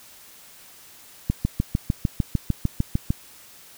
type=click train; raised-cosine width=5 ms; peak=-8 dBFS; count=13; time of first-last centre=1.3-3.105 s; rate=6.65 Hz; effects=white hiss -48 dBFS RMS until 3.77 s